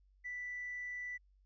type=tone with tanh clipping; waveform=triangle; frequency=1975.5 Hz; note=B6; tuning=in tune; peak=-40 dBFS; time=0.24-1.18 s; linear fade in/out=20 ms; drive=4 dB; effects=added 48 Hz sine -65 dBFS peak until 1.45 s + resampled to 16000 Hz